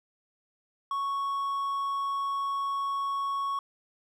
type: tone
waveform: triangle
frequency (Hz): 1108.7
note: C#6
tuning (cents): 0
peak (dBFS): -26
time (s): 0.91-3.59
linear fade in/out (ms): 2
effects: none